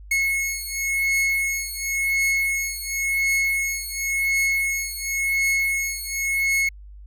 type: beating tone pair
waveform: 45% pulse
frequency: 2180 / 2180.93 Hz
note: C#7 / C#7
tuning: -29 / -29 cents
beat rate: 0.93 Hz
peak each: -24 dBFS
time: 0.11-6.69 s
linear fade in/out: 5 ms
effects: added 50 Hz sine -39 dBFS peak until 7.06 s